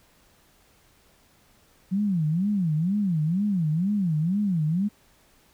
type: tone with vibrato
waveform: sine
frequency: 178.2 Hz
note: F3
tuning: 35 cents sharp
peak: -21 dBFS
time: 1.91-4.89 s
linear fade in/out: 20 ms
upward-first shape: sine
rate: 2.1 Hz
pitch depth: 280 cents each way
effects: pink hiss -60 dBFS RMS until 5.53 s